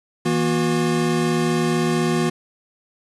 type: tone cluster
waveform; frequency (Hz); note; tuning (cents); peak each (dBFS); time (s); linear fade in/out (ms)
square; 162.1 / 237.9 / 362.2; E3 / A#3 / F#4; -29 / +35 / -37; -23; 0.25-2.3; 10
effects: resampled to 24000 Hz + 7-bit